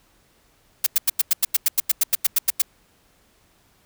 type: noise bursts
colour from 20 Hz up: blue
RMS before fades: -17 dBFS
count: 16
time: 0.84-2.62 s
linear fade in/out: 5 ms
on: 25 ms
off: 92 ms
effects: pink hiss -60 dBFS RMS until 3.85 s